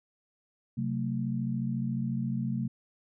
sine chord, F# diminished, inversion second, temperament equal with one note detuned, 130.81 / 185 / 224.8 Hz, C3 / F#3 / A3, 0 / 0 / +37 cents, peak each -32 / -35 / -32 dBFS, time 0.77-2.68 s, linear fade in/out 10 ms, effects none

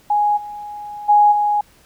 sine tone with level steps, 830.6 Hz, G#5, in tune, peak -13 / -28 / -8 / -14 dBFS, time 0.1-1.61 s, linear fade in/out 5 ms, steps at 0.36 / 1.08 / 1.31 s, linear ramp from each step 20 ms, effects pink hiss -52 dBFS RMS until 1.85 s

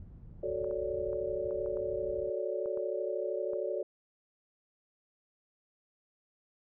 white low-pass noise, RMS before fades -49 dBFS, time 0-2.3 s, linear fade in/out 2 ms, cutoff 100 Hz, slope 12 dB/octave
sine chord, D major seventh, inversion first, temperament equal, 370 / 440 / 554.4 / 587.3 Hz, F#4 / A4 / C#5 / D5, 0 / 0 / 0 / 0 cents, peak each -37 dBFS, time 0.43-3.83 s, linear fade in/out 5 ms
clicks, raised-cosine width 1 ms, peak -35 dBFS, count 9, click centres 0.644 / 0.711 / 1.131 / 1.509 / 1.661 / 1.771 / 2.659 / 2.774 / 3.534 s
effects none

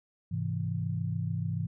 sine chord, Ab augmented, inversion none, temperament equal, 103.83 / 130.81 / 164.81 Hz, Ab2 / C3 / E3, 0 / 0 / 0 cents, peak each -33 / -35 / -33 dBFS, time 0.31-1.67 s, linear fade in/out 10 ms, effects none

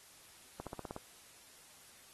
accelerating click train, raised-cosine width 1 ms, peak -29 dBFS, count 7, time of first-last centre 0.6-0.964 s, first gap 67 ms, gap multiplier 0.96, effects white hiss -59 dBFS RMS until 2.13 s + AAC 32 kbps

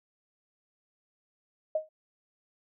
sine tone with exponential decay, 625 Hz, D#5, 8 cents sharp, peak -22 dBFS, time 1.75-1.89 s, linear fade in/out 5 ms, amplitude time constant 29 ms, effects none

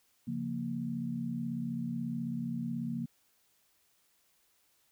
sine chord, Bb minor, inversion first, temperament equal, 138.59 / 174.61 / 233.1 Hz, Db3 / F3 / Bb3, 0 / 0 / 0 cents, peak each -40 / -39 / -35 dBFS, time 0.27-3.06 s, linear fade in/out 10 ms, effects white hiss -71 dBFS RMS until 4.91 s

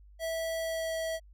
square tone with pitch glide, 654 to 649.5 Hz, E5 to E5, -14 to -26 cents, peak -32 dBFS, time 0.19-1.2 s, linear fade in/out 50 ms, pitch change -12 cents, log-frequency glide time 0.58-0.92 s, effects added 50 Hz sine -52 dBFS peak until 1.33 s

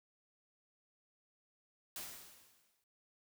white noise with exponential decay, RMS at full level -43 dBFS, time 1.96-2.84 s, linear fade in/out 2 ms, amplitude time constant 190 ms, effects none

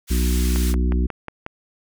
white band-pass noise, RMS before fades -32 dBFS, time 0.07-0.75 s, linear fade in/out 50 ms, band 1300 to 13000 Hz, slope 12 dB/octave
harmonic tone, 61.74 Hz, B1, in tune, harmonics 1 / 3 / 4 / 5 / 6, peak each -17 / -27 / -29 / -31 / -33 dBFS, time 0.1-1.07 s, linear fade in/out 10 ms
click train, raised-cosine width 0.5 ms, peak -15 dBFS, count 6, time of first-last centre 0.56-1.464 s, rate 5.53 Hz
effects none

